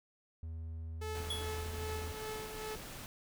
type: tone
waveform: triangle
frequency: 81.1 Hz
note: E2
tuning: 28 cents flat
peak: -38 dBFS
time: 0.43-2.12 s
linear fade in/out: 0 ms
type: tone with tremolo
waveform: sawtooth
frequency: 433.1 Hz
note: A4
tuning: 27 cents flat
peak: -35 dBFS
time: 1.01-2.76 s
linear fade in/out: 10 ms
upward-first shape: triangle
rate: 2.5 Hz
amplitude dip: 65%
type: noise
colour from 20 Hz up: pink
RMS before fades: -47 dBFS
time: 1.15-3.06 s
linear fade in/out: 0 ms
type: tone with exponential decay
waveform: square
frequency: 3367 Hz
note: G#7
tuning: 23 cents sharp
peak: -34 dBFS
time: 1.3-1.62 s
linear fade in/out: 5 ms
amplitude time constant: 68 ms
effects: none